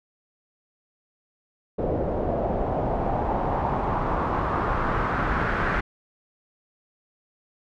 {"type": "noise with low-pass filter sweep", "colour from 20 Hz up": "pink", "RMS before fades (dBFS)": -25, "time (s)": [1.78, 5.81], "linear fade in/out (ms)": 10, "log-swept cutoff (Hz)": [550, 1600], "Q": 2.6, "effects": []}